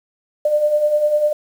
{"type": "beating tone pair", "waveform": "sine", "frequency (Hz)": [590, 600], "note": ["D5", "D5"], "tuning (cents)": [8, 37], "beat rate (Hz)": 10, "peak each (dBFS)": [-22, -14], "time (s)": [0.45, 1.33], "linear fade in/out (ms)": 5, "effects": ["7-bit"]}